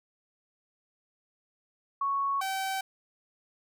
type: tone pair in turn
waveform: sine / sawtooth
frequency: 1108.7 / 770.1 Hz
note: C#6 / G5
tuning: 0 / -31 cents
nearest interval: tritone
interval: 631 cents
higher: first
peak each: -26 dBFS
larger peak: neither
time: 2.01-2.41 / 2.41-2.81 s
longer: neither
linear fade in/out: 5 ms
effects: none